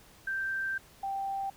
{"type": "tone pair in turn", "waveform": "sine", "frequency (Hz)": [1568, 784], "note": ["G6", "G5"], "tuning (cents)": [0, 0], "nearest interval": "octave", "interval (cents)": 1200, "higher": "first", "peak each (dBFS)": [-30, -31], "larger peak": "first", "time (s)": [[0.27, 0.78], [1.03, 1.5]], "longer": "first", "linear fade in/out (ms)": 5, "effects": ["pink hiss -57 dBFS RMS until 1.56 s"]}